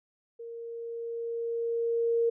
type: tone with level ramp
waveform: sine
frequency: 464.4 Hz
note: A#4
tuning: 7 cents flat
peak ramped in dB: -39 to -22 dBFS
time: 0.39-2.3 s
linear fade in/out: 10 ms
effects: none